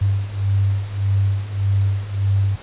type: beating tone pair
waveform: sine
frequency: 97.6 / 99.3 Hz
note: G2 / G2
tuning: -7 / +23 cents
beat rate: 1.7 Hz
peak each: -21 / -18 dBFS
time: 0.01-2.56 s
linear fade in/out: 10 ms
effects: pink hiss -40 dBFS RMS until 2.62 s + resampled to 8000 Hz